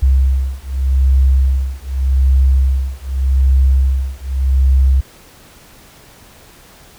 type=beating tone pair; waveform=sine; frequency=65.9 / 66.74 Hz; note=C2 / C2; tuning=+13 / +35 cents; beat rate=0.84 Hz; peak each=-13 dBFS; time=0.02-5.01 s; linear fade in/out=10 ms; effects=pink hiss -43 dBFS RMS until 6.98 s